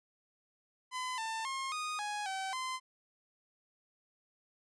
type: tone with pitch steps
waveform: sawtooth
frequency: 1015 / 893 / 1071 / 1238 / 832 / 767 / 1033 Hz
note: B5 / A5 / C6 / D#6 / G#5 / G5 / C6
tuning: +47 / +25 / +40 / -9 / +3 / -38 / -22 cents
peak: -32 dBFS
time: 0.91-2.8 s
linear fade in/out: 50 ms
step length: 270 ms
effects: resampled to 22050 Hz